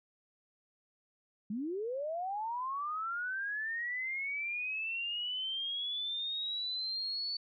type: linear sweep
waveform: sine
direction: up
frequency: 195.1 to 4487 Hz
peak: -34 dBFS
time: 1.5-7.37 s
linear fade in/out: 5 ms
effects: none